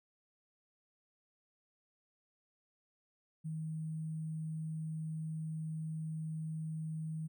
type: tone with sample-and-hold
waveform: sine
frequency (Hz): 158.4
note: D#3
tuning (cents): +31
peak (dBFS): -37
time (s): 3.44-7.28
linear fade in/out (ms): 20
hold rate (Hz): 8820
effects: none